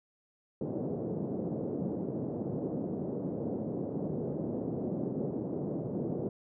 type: band-pass noise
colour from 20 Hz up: pink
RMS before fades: -35 dBFS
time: 0.61-6.29 s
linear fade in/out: 2 ms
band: 140 to 520 Hz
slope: 24 dB/octave
effects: none